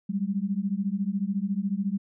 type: beating tone pair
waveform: sine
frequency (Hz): 191 / 205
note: G3 / G#3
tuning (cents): -45 / -22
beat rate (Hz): 14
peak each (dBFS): -28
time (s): 0.09-1.98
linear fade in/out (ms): 10
effects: none